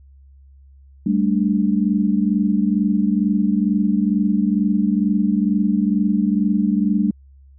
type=chord; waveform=sine; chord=G suspended second; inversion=none; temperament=equal with one note detuned; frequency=196 / 218.2 / 293.7 Hz; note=G3 / A3 / D4; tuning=0 / -14 / 0 cents; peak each=-18 / -19 / -22 dBFS; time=1.06-7.11 s; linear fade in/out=5 ms; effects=added 68 Hz sine -44 dBFS peak until 7.58 s